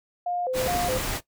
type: tone with vibrato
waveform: sine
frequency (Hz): 603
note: D5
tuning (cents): +46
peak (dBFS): -25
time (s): 0.26-0.98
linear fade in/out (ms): 5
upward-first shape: square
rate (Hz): 2.4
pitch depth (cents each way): 280
type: noise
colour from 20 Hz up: pink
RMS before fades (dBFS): -29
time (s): 0.53-1.21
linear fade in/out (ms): 50
effects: noise-tail reverb RT60 0.1 s tail -17 dB re dry